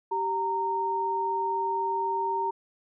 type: tone pair together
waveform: sine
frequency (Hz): 388.5 / 924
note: G4 / A#5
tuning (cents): -16 / -16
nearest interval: octave + minor third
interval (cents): 1500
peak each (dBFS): -32 / -26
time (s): 0.11-2.51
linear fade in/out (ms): 10
effects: none